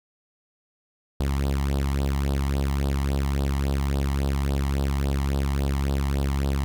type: tone with flanger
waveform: sawtooth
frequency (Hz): 69.1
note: C#2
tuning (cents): -5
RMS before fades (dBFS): -24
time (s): 1.2-6.64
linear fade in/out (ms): 0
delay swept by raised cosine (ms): 0.22 to 1.02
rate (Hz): 3.6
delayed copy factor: +0.75
effects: none